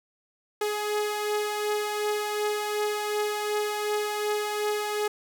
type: beating tone pair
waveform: sawtooth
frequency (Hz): 419 / 421.7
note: G#4 / G#4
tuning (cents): +15 / +26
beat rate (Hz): 2.7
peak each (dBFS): -23 / -30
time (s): 0.61-5.08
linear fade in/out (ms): 5
effects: none

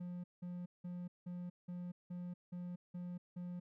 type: tone bursts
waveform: triangle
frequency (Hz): 177.3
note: F3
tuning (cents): +26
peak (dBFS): -40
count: 9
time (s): 0-3.6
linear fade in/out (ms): 10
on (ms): 240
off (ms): 180
effects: none

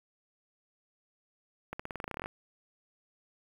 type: accelerating click train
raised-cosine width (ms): 0.5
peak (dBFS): -22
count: 15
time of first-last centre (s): 1.73-2.259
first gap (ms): 65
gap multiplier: 0.91
effects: 8-bit

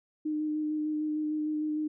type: tone with vibrato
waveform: sine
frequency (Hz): 305.2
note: D#4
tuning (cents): -33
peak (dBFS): -28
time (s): 0.25-1.88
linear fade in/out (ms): 10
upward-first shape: square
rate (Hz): 6.6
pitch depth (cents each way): 11
effects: none

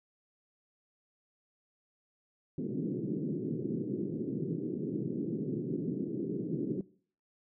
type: band-pass noise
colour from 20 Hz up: white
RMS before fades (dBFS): -35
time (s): 2.58-6.81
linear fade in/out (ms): 2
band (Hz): 130 to 390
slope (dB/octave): 48
effects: noise-tail reverb RT60 0.5 s tail -21 dB re dry

